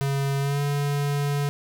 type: tone with pitch glide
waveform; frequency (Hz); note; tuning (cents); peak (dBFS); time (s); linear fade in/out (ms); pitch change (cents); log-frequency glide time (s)
square; 138.59 to 143.39; C#3 to D3; 0 to -41; -23; 0.01-1.49; 0; +59; 0.39-0.61
effects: none